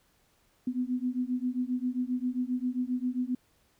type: beating tone pair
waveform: sine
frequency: 246.9 / 254.4 Hz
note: B3 / C4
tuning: 0 / -48 cents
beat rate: 7.5 Hz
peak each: -31 dBFS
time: 0.67-3.35 s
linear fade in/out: 5 ms
effects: pink hiss -68 dBFS RMS until 3.79 s